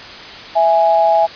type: tone pair together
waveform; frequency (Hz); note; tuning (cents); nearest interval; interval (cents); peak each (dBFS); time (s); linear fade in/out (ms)
sine; 659.4 / 830.6; E5 / G#5; 0 / 0; major third; 400; -12; 0.55-1.27; 20
effects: white hiss -32 dBFS RMS until 1.35 s + resampled to 11025 Hz

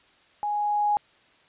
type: tone with level ramp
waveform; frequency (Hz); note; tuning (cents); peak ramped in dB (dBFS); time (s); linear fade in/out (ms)
sine; 830.6; G#5; 0; -25 to -19; 0.43-0.97; 0
effects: white hiss -59 dBFS RMS until 1.48 s + resampled to 8000 Hz

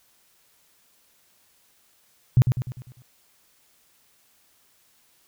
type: tone with echo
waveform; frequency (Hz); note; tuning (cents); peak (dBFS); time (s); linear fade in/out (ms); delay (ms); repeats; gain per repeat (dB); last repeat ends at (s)
sine; 125.1; B2; +23; -11; 2.37-2.42; 0; 100; 6; -6; 3.02
effects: white hiss -62 dBFS RMS until 5.27 s

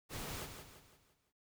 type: noise with echo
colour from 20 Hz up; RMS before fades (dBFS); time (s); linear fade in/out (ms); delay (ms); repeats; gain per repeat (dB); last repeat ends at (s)
pink; -44; 0.09-0.48; 50; 170; 5; -7; 1.33
effects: none

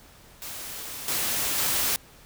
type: noise with level steps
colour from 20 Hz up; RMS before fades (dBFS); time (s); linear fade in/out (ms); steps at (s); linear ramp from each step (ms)
white; -37 / -27 / -25; 0.42-1.96; 0; 1.08 / 1.58; 2
effects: pink hiss -52 dBFS RMS until 2.25 s

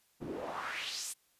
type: noise with band-pass filter sweep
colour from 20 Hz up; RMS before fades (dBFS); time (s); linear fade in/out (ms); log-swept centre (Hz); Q
pink; -40; 0.2-1.14; 20; 220 to 9800; 2.6
effects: white hiss -71 dBFS RMS until 1.39 s + resampled to 32000 Hz

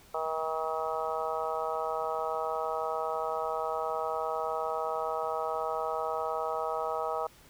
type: harmonic tone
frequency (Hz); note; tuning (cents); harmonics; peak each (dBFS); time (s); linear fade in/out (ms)
159.4; D#3; +42; 3 / 4 / 5 / 6 / 7 / 8; -36 / -35 / -36 / -39 / -40 / -37; 0.14-7.27; 5
effects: pink hiss -57 dBFS RMS until 7.49 s

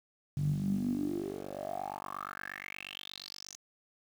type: tone with band-pass filter sweep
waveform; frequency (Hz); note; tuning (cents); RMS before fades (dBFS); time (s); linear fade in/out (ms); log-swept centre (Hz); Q
10% pulse; 48.46; G1; -19; -37; 0.37-3.56; 0; 130 to 6400; 8.5
effects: 9-bit

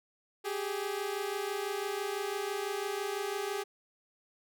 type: tone pair together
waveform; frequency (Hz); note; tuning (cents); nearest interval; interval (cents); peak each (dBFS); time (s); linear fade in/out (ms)
sawtooth; 390.1 / 416.1; G4 / G#4; -8 / +3; minor second; 111; -32 / -32; 0.44-3.64; 20
effects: none

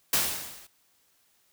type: noise with level ramp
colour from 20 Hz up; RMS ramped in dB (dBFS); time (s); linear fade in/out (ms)
white; -22 to -52; 0.13-0.67; 5
effects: white hiss -67 dBFS RMS until 1.52 s

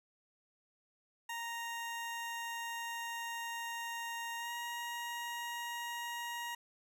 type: tone with pitch glide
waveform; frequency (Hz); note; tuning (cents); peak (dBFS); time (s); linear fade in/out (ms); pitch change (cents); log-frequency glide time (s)
20% pulse; 932.3 to 946.4; A#5 to A#5; 0 to +26; -34; 1.29-6.55; 5; +26; 4.38-4.52
effects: none

